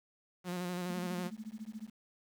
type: tone with vibrato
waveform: sawtooth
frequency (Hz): 178.7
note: F3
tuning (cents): +40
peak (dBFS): -32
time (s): 0.44-1.31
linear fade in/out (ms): 50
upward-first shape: square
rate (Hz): 12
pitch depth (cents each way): 27
type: tone with tremolo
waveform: sine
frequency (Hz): 217.2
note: A3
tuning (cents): -22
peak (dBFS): -38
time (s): 0.89-1.9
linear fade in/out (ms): 10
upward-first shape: sine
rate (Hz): 14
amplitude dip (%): 95
effects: 10-bit